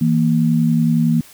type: tone pair together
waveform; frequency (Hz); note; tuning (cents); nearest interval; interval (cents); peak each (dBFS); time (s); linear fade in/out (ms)
sine; 162.28 / 233.1; E3 / A#3; -27 / 0; tritone; 627; -15; 0.01-1.21; 5
effects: white hiss -44 dBFS RMS until 1.33 s